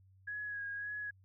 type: tone with vibrato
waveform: sine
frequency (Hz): 1661.2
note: G#6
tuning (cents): 0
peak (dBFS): -38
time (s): 0.27-1.11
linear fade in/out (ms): 10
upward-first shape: sine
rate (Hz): 1.8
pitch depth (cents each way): 28
effects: added 95 Hz sine -61 dBFS peak until 1.24 s